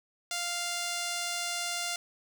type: tone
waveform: 5% pulse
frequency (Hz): 698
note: F5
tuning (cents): -1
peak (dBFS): -20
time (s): 0.31-1.96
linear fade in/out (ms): 2
effects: none